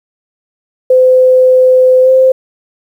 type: tone with pitch glide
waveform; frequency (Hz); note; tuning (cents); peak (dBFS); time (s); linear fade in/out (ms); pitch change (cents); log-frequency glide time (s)
sine; 512 to 521.3; C5 to C5; -38 to -6; -3; 0.9-2.32; 5; +32; 2.02-2.1
effects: 7-bit